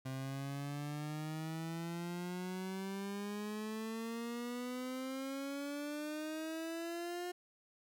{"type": "exponential sweep", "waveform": "30% pulse", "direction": "up", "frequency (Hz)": [130.81, 358.3], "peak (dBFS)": -37, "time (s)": [0.05, 7.32], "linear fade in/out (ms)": 10, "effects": []}